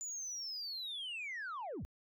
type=linear sweep; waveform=sine; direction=down; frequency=7070 to 30.87 Hz; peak=-38 dBFS; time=0.01-1.85 s; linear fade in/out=0 ms; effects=tanh soft clip ceiling -38 dBFS